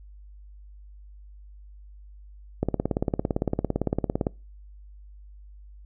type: click train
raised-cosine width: 2 ms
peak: -10 dBFS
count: 30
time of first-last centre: 2.63-4.268 s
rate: 17.7 Hz
effects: noise-tail reverb RT60 0.3 s tail -25 dB re dry + added 50 Hz sine -44 dBFS peak until 5.85 s